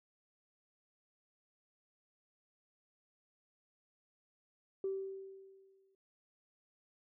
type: tone with exponential decay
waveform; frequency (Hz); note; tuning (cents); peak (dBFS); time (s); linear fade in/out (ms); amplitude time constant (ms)
sine; 386.7; G4; -24; -32; 4.84-5.95; 2; 240
effects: tanh soft clip ceiling -28 dBFS